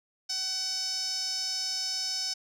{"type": "tone with band-pass filter", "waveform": "sawtooth", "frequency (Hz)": 753, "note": "F#5", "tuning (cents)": 30, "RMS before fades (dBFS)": -32, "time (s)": [0.29, 2.34], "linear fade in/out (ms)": 10, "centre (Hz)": 5400, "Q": 8.9, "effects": []}